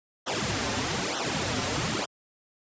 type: noise with flanger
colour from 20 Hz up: pink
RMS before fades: -28 dBFS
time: 0.26-2.06 s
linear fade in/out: 20 ms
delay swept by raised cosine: 0.42 to 6.32 ms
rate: 1.1 Hz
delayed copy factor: -1
effects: high-pass 100 Hz 12 dB/octave + resampled to 16000 Hz